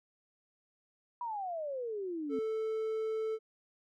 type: exponential sweep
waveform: sine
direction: down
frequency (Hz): 987.8 to 256.1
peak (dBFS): -35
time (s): 1.21-2.39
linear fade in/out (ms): 2
type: tone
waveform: triangle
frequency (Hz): 440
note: A4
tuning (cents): 0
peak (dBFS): -30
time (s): 2.29-3.39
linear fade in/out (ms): 50
effects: none